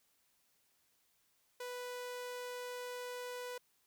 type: tone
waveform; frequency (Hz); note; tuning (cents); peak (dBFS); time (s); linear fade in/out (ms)
sawtooth; 493.9; B4; 0; -38; 1.6-3.58; 5
effects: white hiss -75 dBFS RMS until 3.86 s